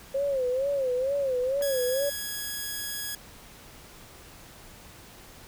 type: tone with vibrato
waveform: sine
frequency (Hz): 531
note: C5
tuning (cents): +25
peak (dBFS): -24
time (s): 0.14-2.1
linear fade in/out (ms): 10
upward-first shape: sine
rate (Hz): 2.2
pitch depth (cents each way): 120
type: clicks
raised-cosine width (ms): 0.5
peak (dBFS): -29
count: 2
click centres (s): 1.61 / 1.614
type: tone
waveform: 5% pulse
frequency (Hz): 1667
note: G#6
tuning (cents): +6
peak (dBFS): -21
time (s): 1.62-3.15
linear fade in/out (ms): 2
effects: pink hiss -49 dBFS RMS until 5.47 s